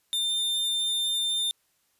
45% pulse tone, 3602 Hz, A7, 40 cents sharp, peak -25 dBFS, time 0.13-1.51 s, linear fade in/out 0 ms, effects white hiss -70 dBFS RMS until 1.99 s + resampled to 32000 Hz

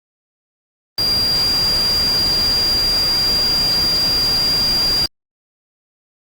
sine tone in noise, 4776 Hz, D8, 28 cents sharp, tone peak -14 dBFS, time 0.98-5.06 s, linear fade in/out 2 ms, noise pink, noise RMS -26 dBFS, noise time 0.98-5.06 s, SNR +9 dB, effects Opus 24 kbps

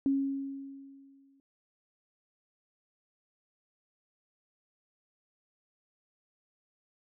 sine tone with exponential decay, 274.1 Hz, C#4, 19 cents flat, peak -23 dBFS, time 0.06-1.4 s, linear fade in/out 1 ms, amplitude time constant 290 ms, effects none

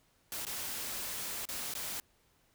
white noise with dropouts, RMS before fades -39 dBFS, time 0.32-2 s, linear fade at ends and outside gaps 1 ms, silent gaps 0.451-0.467 / 1.454-1.488 / 1.739-1.751 s, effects pink hiss -70 dBFS RMS until 2.54 s

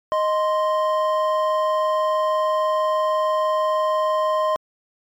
triangle tone pair together, 622.3 / 1045.9 Hz, D#5 / C6, 0 / -1 cents, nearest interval major sixth, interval 899 cents, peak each -18 / -19 dBFS, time 0.12-4.56 s, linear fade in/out 0 ms, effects MP3 96 kbps

